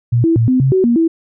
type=tone with pitch steps; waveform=sine; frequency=119 / 329.7 / 114.5 / 256 / 133.3 / 376.3 / 236.6 / 328.2 Hz; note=A#2 / E4 / A#2 / C4 / C3 / F#4 / A#3 / E4; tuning=+36 / 0 / -31 / -38 / +33 / +29 / +26 / -8 cents; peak=-9 dBFS; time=0.12-1.08 s; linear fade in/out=10 ms; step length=120 ms; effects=none